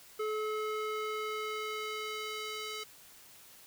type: tone with band-pass filter sweep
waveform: square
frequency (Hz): 430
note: A4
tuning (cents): -40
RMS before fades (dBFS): -37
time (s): 0.19-2.84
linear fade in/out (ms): 10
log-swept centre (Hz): 900 to 3900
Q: 0.79
effects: white hiss -56 dBFS RMS until 3.66 s